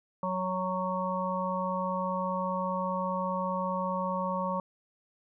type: harmonic tone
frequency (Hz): 185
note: F#3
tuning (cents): 0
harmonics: 1 / 3 / 5 / 6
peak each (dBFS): -34 / -34 / -34 / -34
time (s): 0.23-4.6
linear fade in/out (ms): 2
effects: none